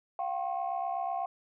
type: tone cluster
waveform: sine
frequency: 700 / 768 / 1075 Hz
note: F5 / G5 / C6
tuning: +4 / -36 / +47 cents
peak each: -33 / -33 / -39 dBFS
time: 0.19-1.26 s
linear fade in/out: 2 ms
effects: tanh soft clip ceiling -23 dBFS